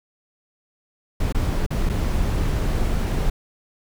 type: noise with dropouts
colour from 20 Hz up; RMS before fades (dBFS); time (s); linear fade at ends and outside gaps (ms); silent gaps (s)
brown; -21; 1.2-3.3; 5; 1.325-1.346 / 1.664-1.705 / 1.892-1.896
effects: none